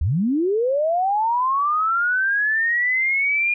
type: linear sweep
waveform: sine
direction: up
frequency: 62.8 to 2432 Hz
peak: -17 dBFS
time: 0.01-3.54 s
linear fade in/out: 5 ms
effects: none